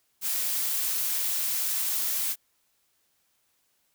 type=noise; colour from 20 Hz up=blue; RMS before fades=-28 dBFS; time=0.21-2.36 s; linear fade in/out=50 ms; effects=white hiss -71 dBFS RMS until 3.94 s